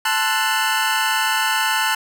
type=chord; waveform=25% pulse; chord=F# half-diminished seventh; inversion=first; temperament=equal with one note detuned; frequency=880 / 1046.5 / 1339.2 / 1480 Hz; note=A5 / C6 / E6 / F#6; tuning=0 / 0 / +27 / 0 cents; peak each=-17 / -23 / -23 / -18 dBFS; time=0.05-1.95 s; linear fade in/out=5 ms; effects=none